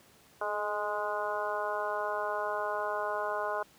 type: harmonic tone with a mistuned harmonic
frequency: 207.9 Hz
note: G#3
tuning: 2 cents sharp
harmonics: 2 / 3 / 4 / 5 / 6 / 7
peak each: -39 / -35 / -38 / -36 / -40 / -39 dBFS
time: 0.41-3.63 s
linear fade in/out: 5 ms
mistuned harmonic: 2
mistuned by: +30 cents
effects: pink hiss -60 dBFS RMS until 3.78 s + high-pass 100 Hz 12 dB/octave